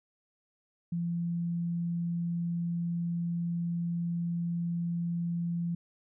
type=tone; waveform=sine; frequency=170.9 Hz; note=F3; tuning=37 cents flat; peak=-29 dBFS; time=0.92-5.75 s; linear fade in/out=5 ms; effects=none